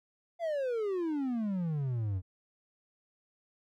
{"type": "exponential sweep", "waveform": "triangle", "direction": "down", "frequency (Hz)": [698, 89], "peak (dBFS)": -28, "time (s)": [0.39, 2.22], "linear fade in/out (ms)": 50, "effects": []}